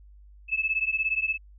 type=beating tone pair; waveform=sine; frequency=2601 / 2618 Hz; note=E7 / E7; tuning=-24 / -13 cents; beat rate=17 Hz; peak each=-27 dBFS; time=0.48-1.38 s; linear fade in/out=50 ms; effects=added 50 Hz sine -48 dBFS peak until 1.58 s